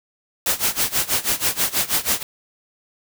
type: noise with tremolo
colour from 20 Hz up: white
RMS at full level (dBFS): -18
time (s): 0.46-2.23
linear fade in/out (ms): 2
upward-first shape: sine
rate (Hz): 6.2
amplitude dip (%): 90
effects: none